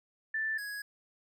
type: tone pair in turn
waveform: sine / square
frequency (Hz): 1765 / 1665.9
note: A6 / G#6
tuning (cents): +5 / +5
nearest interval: minor second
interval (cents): 100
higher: first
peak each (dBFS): -30 / -38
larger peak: first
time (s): 0.34-0.58 / 0.58-0.82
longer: neither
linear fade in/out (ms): 5
effects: none